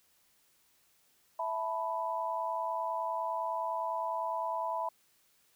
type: chord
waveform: sine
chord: E suspended fourth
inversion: none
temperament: just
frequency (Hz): 659.3 / 879 / 988.9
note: E5 / A5 / B5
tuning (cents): 0 / -2 / +2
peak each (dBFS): -37 / -38 / -34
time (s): 1.39-4.89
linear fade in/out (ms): 5
effects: white hiss -69 dBFS RMS until 5.55 s